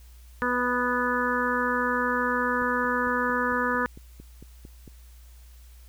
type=harmonic tone; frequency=246.8 Hz; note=B3; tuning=1 cent flat; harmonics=1 / 2 / 4 / 5 / 6 / 7; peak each=-30 / -30 / -30 / -30 / -30 / -30 dBFS; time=0.42-3.86 s; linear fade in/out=0 ms
type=click train; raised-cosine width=3 ms; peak=-31 dBFS; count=11; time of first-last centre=2.62-4.877 s; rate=4.43 Hz
effects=added 60 Hz sine -46 dBFS peak until 5.88 s + white hiss -59 dBFS RMS until 5.88 s